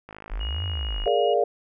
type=click train; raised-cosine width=0.5 ms; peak=-25 dBFS; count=53; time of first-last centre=0.09-1.077 s; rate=52.7 Hz
type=linear two-way sweep; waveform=sine; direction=up then down; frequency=31.79 to 93.7 to 31.79 Hz; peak=-26 dBFS; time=0.3-1.07 s; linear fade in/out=20 ms; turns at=0.65 s
type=tone; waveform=sine; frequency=2881 Hz; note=F#7; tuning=47 cents flat; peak=-33 dBFS; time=0.4-1.34 s; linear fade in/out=10 ms
type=chord; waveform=sine; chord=Bb dominant seventh; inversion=third; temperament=equal with one note detuned; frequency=415.3 / 466.2 / 581.3 / 698.5 Hz; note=Ab4 / Bb4 / D5 / F5; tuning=0 / 0 / -18 / 0 cents; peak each=-24 dBFS; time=1.06-1.44 s; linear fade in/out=5 ms
effects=none